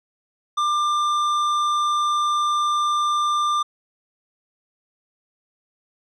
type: tone with tanh clipping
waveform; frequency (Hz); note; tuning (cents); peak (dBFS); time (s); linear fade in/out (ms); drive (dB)
triangle; 1192; D6; +25; -20; 0.57-3.63; 10; 15
effects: none